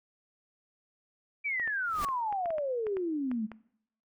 sine exponential sweep, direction down, 2358 to 207.7 Hz, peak -29 dBFS, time 1.44-3.47 s, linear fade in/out 20 ms
clicks, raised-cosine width 0.5 ms, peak -28 dBFS, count 12, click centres 1.598 / 1.676 / 2.034 / 2.087 / 2.326 / 2.458 / 2.505 / 2.583 / 2.868 / 2.969 / 3.315 / 3.517 s
pink noise with exponential growth, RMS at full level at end -34 dBFS, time 1.82-2.05 s, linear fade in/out 2 ms, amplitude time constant 48 ms
effects noise-tail reverb RT60 0.7 s tail -21 dB re dry

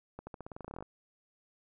accelerating click train, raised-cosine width 1 ms, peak -29 dBFS, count 16, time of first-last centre 0.19-0.825 s, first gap 80 ms, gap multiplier 0.9, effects none

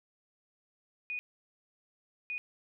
sine tone bursts at uneven times, 2470 Hz, D#7, 13 cents flat, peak -34 dBFS, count 2, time 1.1-1.19 / 2.3-2.38 s, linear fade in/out 0 ms, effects none

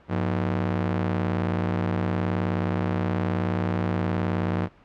sawtooth ring-modulated tone, 138.4 Hz, C#3, 2 cents flat, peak -16 dBFS, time 0.08-4.69 s, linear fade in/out 50 ms, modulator 39.7 Hz, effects pink hiss -54 dBFS RMS until 4.84 s + low-pass 2000 Hz 12 dB/octave

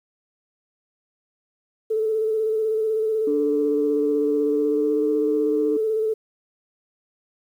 sine tone with vibrato, 437.6 Hz, A4, 9 cents flat, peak -19 dBFS, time 1.9-6.14 s, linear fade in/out 10 ms, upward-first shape square, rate 16 Hz, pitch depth 23 cents each way
sine tone with pitch glide, 293.7 to 303.4 Hz, D4 to D#4, 0 to -44 cents, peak -22 dBFS, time 3.27-5.77 s, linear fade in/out 5 ms, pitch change +56 cents, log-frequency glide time 4.46-5.02 s
effects tanh soft clip ceiling -10 dBFS + 9-bit

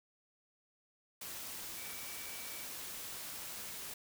sine tone in noise, 2298 Hz, D7, 38 cents flat, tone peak -53 dBFS, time 1.77-2.65 s, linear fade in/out 5 ms, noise white, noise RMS -45 dBFS, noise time 1.21-3.94 s, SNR -11 dB, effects none

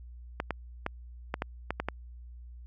clicks, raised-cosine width 0.5 ms, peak -15 dBFS, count 8, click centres 0.401 / 0.507 / 0.864 / 1.341 / 1.421 / 1.706 / 1.8 / 1.886 s, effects added 60 Hz sine -44 dBFS peak until 2.66 s

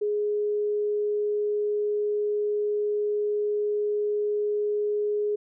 sine tone, 416.9 Hz, G#4, 7 cents sharp, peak -23 dBFS, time 0.01-5.36 s, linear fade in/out 10 ms, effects none

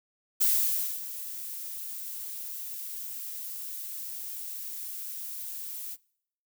violet noise with ADSR envelope, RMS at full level -23 dBFS, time 0.4-5.97 s, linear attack 18 ms, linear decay 580 ms, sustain -15 dB, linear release 41 ms, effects noise-tail reverb RT60 0.7 s tail -25 dB re dry

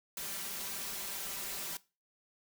white noise with comb filter, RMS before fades -40 dBFS, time 0.17-1.77 s, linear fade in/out 2 ms, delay 5.1 ms, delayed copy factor +0.7, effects noise-tail reverb RT60 0.3 s tail -20 dB re dry

